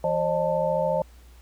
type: tone cluster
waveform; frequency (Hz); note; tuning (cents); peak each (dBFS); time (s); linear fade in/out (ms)
sine; 167.7 / 534 / 608 / 885; E3 / C5 / D#5 / A5; +30 / +35 / -40 / +10; -32 / -25 / -25 / -29; 0.04-1.02; 2
effects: added 60 Hz sine -47 dBFS peak until 1.41 s + pink hiss -58 dBFS RMS until 1.41 s